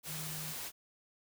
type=tone in noise; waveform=sine; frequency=155.56 Hz; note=D#3; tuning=in tune; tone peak=-44 dBFS; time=0.06-0.55 s; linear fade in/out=50 ms; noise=white; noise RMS=-42 dBFS; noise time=0.03-0.72 s; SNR=-5 dB; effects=none